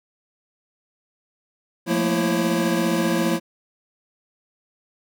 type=tone cluster; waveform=square; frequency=175.2 / 217.9 / 232.8 / 333.1 / 544 Hz; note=F3 / A3 / A#3 / E4 / C#5; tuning=+6 / -17 / -2 / +18 / -33 cents; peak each=-26 / -28 / -27 / -24 / -29 dBFS; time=1.86-3.4 s; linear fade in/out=50 ms; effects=none